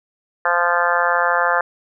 harmonic tone, 173.8 Hz, F3, 8 cents flat, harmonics 3 / 4 / 5 / 6 / 7 / 8 / 9 / 10, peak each -23 / -23 / -23 / -23 / -23 / -23 / -23 / -23 dBFS, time 0.45-1.61 s, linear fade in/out 2 ms, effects none

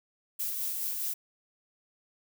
violet noise with tremolo, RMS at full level -32 dBFS, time 0.39-1.14 s, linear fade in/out 10 ms, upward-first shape sine, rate 4.8 Hz, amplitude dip 30%, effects none

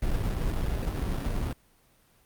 brown noise with sample-and-hold, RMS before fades -28 dBFS, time 0.02-1.53 s, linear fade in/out 2 ms, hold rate 2100 Hz, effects pink hiss -63 dBFS RMS until 2.25 s + Opus 32 kbps

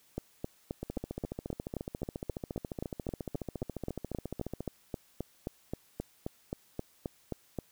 two click trains, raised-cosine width 2 ms, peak -23 / -21 dBFS, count 55 / 29, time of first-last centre 0.83-4.606 / 0.18-7.587 s, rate 14.3 / 3.78 Hz, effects white hiss -65 dBFS RMS until 7.71 s

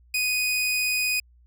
sawtooth tone, 2489 Hz, D#7, in tune, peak -19 dBFS, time 0.14-1.2 s, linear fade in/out 5 ms, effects added 60 Hz sine -53 dBFS peak until 1.46 s

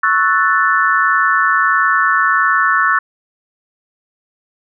sine chord, F# minor seventh, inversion second, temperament equal, 1108.7 / 1318.5 / 1480 / 1760 Hz, C#6 / E6 / F#6 / A6, 0 / 0 / 0 / 0 cents, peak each -16 dBFS, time 0.03-2.99 s, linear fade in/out 5 ms, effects none

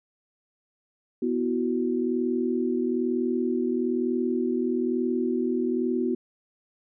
sine chord, B suspended fourth, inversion none, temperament just, 246.9 / 329.3 / 370.4 Hz, B3 / E4 / F#4, 0 / -2 / +2 cents, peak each -26 / -30 / -27 dBFS, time 1.22-6.15 s, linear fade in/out 5 ms, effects none

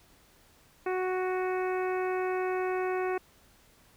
harmonic tone with a mistuned harmonic, 370 Hz, F#4, in tune, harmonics 1 / 2 / 3 / 4 / 5 / 6 / 7, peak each -29 / -35 / -39 / -41 / -43 / -45 / -46 dBFS, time 0.86-3.18 s, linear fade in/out 5 ms, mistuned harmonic 7, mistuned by -16 cents, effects pink hiss -61 dBFS RMS until 3.96 s

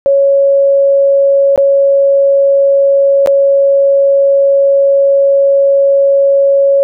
sine tone with dropouts, 554.4 Hz, C#5, in tune, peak -5 dBFS, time 0.06-6.83 s, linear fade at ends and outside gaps 0 ms, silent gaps 1.56-1.577 / 3.261-3.273 s, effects none

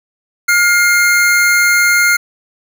square tone pair together, 1414.9 / 2120 Hz, F6 / C7, +22 / +22 cents, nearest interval perfect fifth, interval 700 cents, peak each -12 dBFS, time 0.48-2.17 s, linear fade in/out 10 ms, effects none

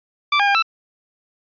20% pulse tone with pitch steps, 1169 / 810 / 802 / 1325 Hz, D6 / G#5 / G5 / E6, -8 / -43 / +39 / +9 cents, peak -9 dBFS, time 0.32-0.624 s, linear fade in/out 5 ms, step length 76 ms, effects resampled to 11025 Hz

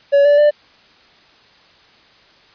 triangle tone with pitch steps, 565 / 580 / 592 Hz, C#5 / D5 / D5, +33 / -22 / +14 cents, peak -6 dBFS, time 0.12-0.51 s, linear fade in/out 20 ms, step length 130 ms, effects white hiss -49 dBFS RMS until 2.54 s + resampled to 11025 Hz

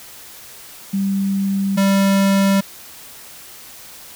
sine / square tone pair in turn, 196 / 196 Hz, G3 / G3, 0 / 0 cents, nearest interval unison, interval 0 cents, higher neither, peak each -16 / -13 dBFS, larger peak second, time 0.93-1.77 / 1.77-2.61 s, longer neither, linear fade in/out 10 ms, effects white hiss -39 dBFS RMS until 4.15 s

